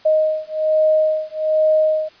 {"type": "beating tone pair", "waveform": "sine", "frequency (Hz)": [622.3, 623.5], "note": ["D#5", "D#5"], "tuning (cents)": [0, 3], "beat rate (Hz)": 1.2, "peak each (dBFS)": -17, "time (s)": [0.05, 2.09], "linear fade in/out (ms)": 10, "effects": ["white hiss -48 dBFS RMS until 2.2 s", "resampled to 11025 Hz"]}